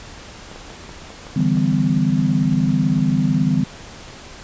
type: clicks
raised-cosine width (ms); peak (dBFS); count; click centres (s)
1; -23; 8; 0.515 / 0.56 / 0.703 / 0.893 / 1.104 / 1.268 / 1.405 / 1.571
type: chord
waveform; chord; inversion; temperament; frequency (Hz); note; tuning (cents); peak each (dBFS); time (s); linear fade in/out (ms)
sine; E minor seventh; third; equal with one note detuned; 146.83 / 164.81 / 196 / 252.4; D3 / E3 / G3 / B3; 0 / 0 / 0 / +38; -20; 1.36-3.64; 5
effects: pink hiss -38 dBFS RMS until 4.43 s + resampled to 16000 Hz